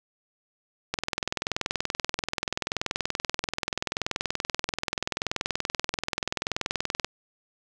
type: click train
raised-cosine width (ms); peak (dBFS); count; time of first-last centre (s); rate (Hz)
0.2; -9; 128; 0.94-7.046; 20.8
effects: none